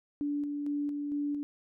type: tone with tremolo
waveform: sine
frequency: 289.9 Hz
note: D4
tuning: 22 cents flat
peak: -29 dBFS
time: 0.21-1.43 s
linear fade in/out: 0 ms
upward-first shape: square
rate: 2.2 Hz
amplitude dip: 30%
effects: none